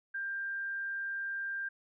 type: tone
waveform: sine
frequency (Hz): 1590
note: G6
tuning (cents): +24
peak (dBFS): -34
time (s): 0.14-1.69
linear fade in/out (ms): 10
effects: none